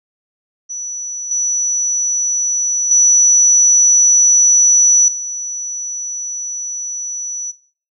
sine tone with level steps, 5920 Hz, F#8, in tune, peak -22 / -14 / -7 / -21 dBFS, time 0.69-7.52 s, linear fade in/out 20 ms, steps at 1.31 / 2.91 / 5.08 s, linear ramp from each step 2 ms, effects noise-tail reverb RT60 0.4 s tail -17 dB re dry

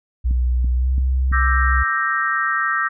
sine tone with pitch glide, 61.74 to 64.88 Hz, B1 to C2, 0 to -14 cents, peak -15 dBFS, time 0.24-1.84 s, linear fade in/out 20 ms, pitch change +86 cents, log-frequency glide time 0.74-0.91 s
click train, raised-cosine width 5 ms, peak -18 dBFS, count 4, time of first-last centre 0.31-1.317 s, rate 2.98 Hz
sine chord, E half-diminished seventh, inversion third, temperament equal with one note detuned, 1174.7 / 1318.5 / 1578 / 1864.7 Hz, D6 / E6 / G6 / Bb6, 0 / 0 / +11 / 0 cents, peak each -25 / -22 / -23 / -22 dBFS, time 1.32-2.89 s, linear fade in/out 20 ms
effects none

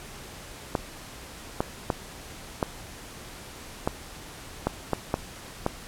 clicks, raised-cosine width 1 ms, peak -9 dBFS, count 9, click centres 0.752 / 1.605 / 1.902 / 2.628 / 3.875 / 4.67 / 4.933 / 5.141 / 5.664 s, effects pink hiss -43 dBFS RMS until 5.87 s + low-pass 12000 Hz 12 dB/octave

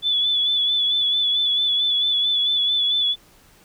sine tone with vibrato, 3451 Hz, A7, 34 cents flat, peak -17 dBFS, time 0.02-3.16 s, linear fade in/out 50 ms, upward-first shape sine, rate 4.5 Hz, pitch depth 40 cents each way, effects pink hiss -53 dBFS RMS until 3.64 s

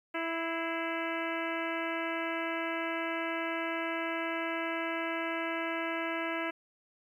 harmonic tone with a mistuned harmonic, 329.6 Hz, E4, in tune, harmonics 1 / 2 / 3 / 4 / 5 / 6 / 7 / 8 / 9, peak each -37 / -38 / -41 / -41 / -40 / -41 / -44 / -43 / -48 dBFS, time 0.14-6.51 s, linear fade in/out 10 ms, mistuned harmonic 6, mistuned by +60 cents, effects 11-bit

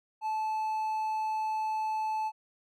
triangle tone, 870 Hz, A5, 20 cents flat, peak -27 dBFS, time 0.21-2.32 s, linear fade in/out 50 ms, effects none

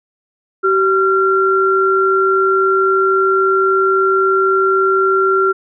sine tone pair together, 383.3 / 1373 Hz, G4 / F6, -39 / -30 cents, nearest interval octave + minor seventh, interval 2209 cents, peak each -13 dBFS, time 0.63-5.53 s, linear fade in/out 20 ms, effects none

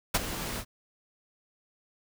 pink noise with ADSR envelope, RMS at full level -21 dBFS, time 0.14-0.65 s, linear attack 10 ms, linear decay 32 ms, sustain -14 dB, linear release 63 ms, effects none

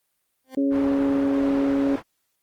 20% pulse tone with exponential growth, 261.6 Hz, C4, in tune, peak -28 dBFS, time 0.44-0.55 s, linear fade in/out 2 ms, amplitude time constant 23 ms
harmonic tone, 138.59 Hz, C#3, in tune, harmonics 2 / 3 / 4, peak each -19 / -31 / -29 dBFS, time 0.57-1.96 s, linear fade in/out 5 ms
white low-pass noise, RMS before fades -35 dBFS, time 0.7-2.03 s, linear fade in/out 50 ms, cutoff 1100 Hz, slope 12 dB/octave
effects white hiss -73 dBFS RMS until 2.42 s + Opus 32 kbps

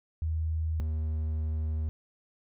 sine / triangle tone pair in turn, 79.8 / 78.02 Hz, D#2 / D#2, +44 / +5 cents, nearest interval unison, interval 39 cents, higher first, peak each -27 / -26 dBFS, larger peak second, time 0.22-0.8 / 0.8-1.89 s, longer second, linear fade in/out 0 ms, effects none

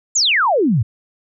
sine exponential sweep, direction down, 7459 to 98 Hz, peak -12 dBFS, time 0.15-0.83 s, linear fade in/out 10 ms, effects none

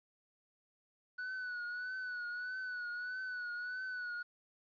triangle tone with vibrato, 1480 Hz, F#6, in tune, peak -37 dBFS, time 1.18-4.23 s, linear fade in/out 10 ms, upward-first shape triangle, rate 1.6 Hz, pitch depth 57 cents each way, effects resampled to 11025 Hz + 12-bit

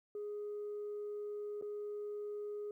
sine tone with dropouts, 415.3 Hz, G#4, in tune, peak -38 dBFS, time 0.15-2.71 s, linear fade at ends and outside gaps 2 ms, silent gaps 1.613-1.623 s, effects tanh soft clip ceiling -37 dBFS + 13-bit

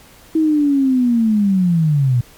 sine linear sweep, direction down, 322.3 to 118 Hz, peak -11 dBFS, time 0.35-2.21 s, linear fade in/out 5 ms, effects pink hiss -45 dBFS RMS until 2.37 s + MP3 96 kbps

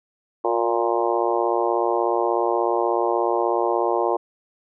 harmonic tone with a mistuned harmonic, 116.54 Hz, A#2, in tune, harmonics 3 / 4 / 5 / 6 / 7 / 8 / 9, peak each -24 / -25 / -26 / -27 / -27 / -28 / -29 dBFS, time 0.44-4.17 s, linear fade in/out 10 ms, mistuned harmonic 3, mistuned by +31 cents, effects none

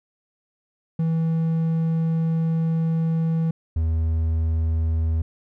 triangle tone pair in turn, 162.9 / 80.7 Hz, E3 / E2, -20 / -36 cents, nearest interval octave, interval 1216 cents, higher first, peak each -17 dBFS, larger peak neither, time 0.99-3.51 / 3.76-5.22 s, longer first, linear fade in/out 5 ms, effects none

